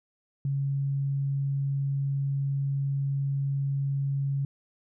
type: tone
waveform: sine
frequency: 138.59 Hz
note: C#3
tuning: in tune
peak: -25 dBFS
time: 0.45-4.45 s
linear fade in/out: 2 ms
effects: none